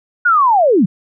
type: linear sweep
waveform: sine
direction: down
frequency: 1480 to 154 Hz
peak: -8 dBFS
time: 0.25-0.86 s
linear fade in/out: 10 ms
effects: none